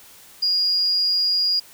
sine tone, 4857 Hz, D#8, 43 cents flat, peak -17 dBFS, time 0.42-1.6 s, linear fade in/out 10 ms, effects white hiss -47 dBFS RMS until 1.73 s

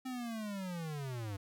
square linear sweep, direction down, 261.6 to 95.5 Hz, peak -39 dBFS, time 0.05-1.37 s, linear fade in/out 10 ms, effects none

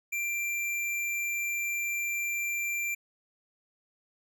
square tone, 2362 Hz, D7, 9 cents sharp, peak -30 dBFS, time 0.12-2.95 s, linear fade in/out 10 ms, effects none

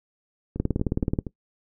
two click trains, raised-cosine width 3 ms, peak -18 / -10 dBFS, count 4 / 12, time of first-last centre 0.56-1.268 / 0.6-1.188 s, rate 4.24 / 18.7 Hz, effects noise-tail reverb RT60 0.1 s tail -20 dB re dry

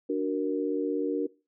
sine chord, D augmented, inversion none, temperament equal, 293.7 / 370 / 466.2 Hz, D4 / F#4 / A#4, 0 / 0 / 0 cents, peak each -29 / -31 / -30 dBFS, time 0.09-1.27 s, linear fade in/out 10 ms, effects noise-tail reverb RT60 0.3 s tail -21 dB re dry

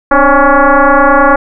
sine tone with frequency modulation, 293.7 Hz, D4, in tune, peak -3 dBFS, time 0.11-1.36 s, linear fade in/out 5 ms, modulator 279 Hz, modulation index 4.6, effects none

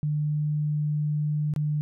sine tone with dropouts, 149.9 Hz, D3, 36 cents sharp, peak -23 dBFS, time 0.03-1.81 s, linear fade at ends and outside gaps 0 ms, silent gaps 1.538-1.562 s, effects none

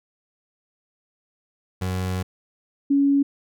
30% pulse / sine tone pair in turn, 92.5 / 280.1 Hz, F#2 / C#4, 0 / +18 cents, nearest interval octave + perfect fifth, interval 1918 cents, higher second, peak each -21 / -15 dBFS, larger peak second, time 1.81-2.23 / 2.9-3.23 s, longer first, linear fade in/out 10 ms, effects none

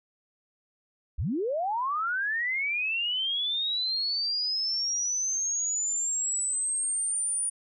sine linear sweep, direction up, 42.79 to 9540 Hz, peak -26 dBFS, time 1.18-7.5 s, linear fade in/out 10 ms, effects none

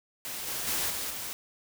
white noise with level steps, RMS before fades -37 / -34 / -30 / -34 / -37 dBFS, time 0.25-1.33 s, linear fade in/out 0 ms, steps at 0.47 / 0.67 / 0.9 / 1.1 s, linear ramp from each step 5 ms, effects none

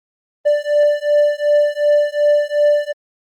triangle beating tone pair, 587.3 / 590 Hz, D5 / D5, 0 / +8 cents, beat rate 2.7 Hz, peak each -13 dBFS, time 0.45-2.93 s, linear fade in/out 20 ms, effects Opus 24 kbps

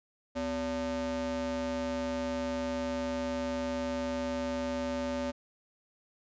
square ring-modulated tone, 160 Hz, D#3, 49 cents sharp, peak -29 dBFS, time 0.35-5.32 s, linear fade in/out 20 ms, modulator 411 Hz, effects resampled to 16000 Hz

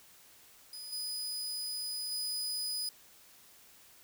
sawtooth tone with level steps, 4978 Hz, D#8, in tune, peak -40 / -33 / -31 dBFS, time 0.73-2.89 s, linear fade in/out 2 ms, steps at 0.92 / 2.11 s, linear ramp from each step 10 ms, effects white hiss -59 dBFS RMS until 4.03 s

